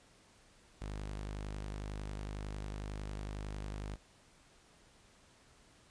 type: tone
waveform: sawtooth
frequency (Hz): 51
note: G#1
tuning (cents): -31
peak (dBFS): -36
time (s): 0.81-3.96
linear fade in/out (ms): 10
effects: pink hiss -64 dBFS RMS until 5.9 s + resampled to 22050 Hz